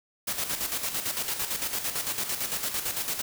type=noise with tremolo; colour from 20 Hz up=white; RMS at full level=-29 dBFS; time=0.27-3.22 s; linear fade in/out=10 ms; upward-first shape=square; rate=8.9 Hz; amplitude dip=55%; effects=none